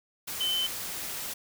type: tone in noise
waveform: sine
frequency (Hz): 3062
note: G7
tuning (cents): -41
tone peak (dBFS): -26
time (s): 0.4-0.67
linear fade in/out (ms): 10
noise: white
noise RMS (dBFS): -36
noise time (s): 0.27-1.34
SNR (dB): +7
effects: none